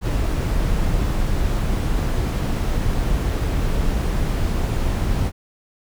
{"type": "noise", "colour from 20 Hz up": "brown", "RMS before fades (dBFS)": -20, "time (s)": [0.01, 5.32], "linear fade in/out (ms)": 50, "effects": []}